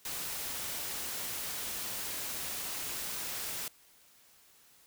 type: noise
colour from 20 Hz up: white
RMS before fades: -38 dBFS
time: 0.05-3.68 s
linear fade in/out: 2 ms
effects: white hiss -62 dBFS RMS until 4.86 s